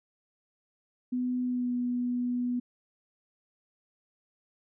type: tone with pitch glide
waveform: sine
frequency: 249.8 to 245.5 Hz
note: B3 to B3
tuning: +20 to -10 cents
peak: -27 dBFS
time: 1.12-2.6 s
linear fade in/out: 10 ms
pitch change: -30 cents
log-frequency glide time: 1.44-1.71 s
effects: none